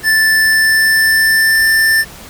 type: tone with pitch glide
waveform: square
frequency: 1760 to 1779.4 Hz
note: A6 to A6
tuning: 0 to +19 cents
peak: -9 dBFS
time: 0.03-2.05 s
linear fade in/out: 50 ms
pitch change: +19 cents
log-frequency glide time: 0.42-1.67 s
effects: pink hiss -34 dBFS RMS until 2.29 s